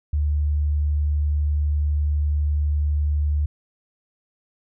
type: tone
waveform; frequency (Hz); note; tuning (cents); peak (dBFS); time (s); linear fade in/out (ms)
sine; 74; D2; +14; -18; 0.13-3.46; 5
effects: none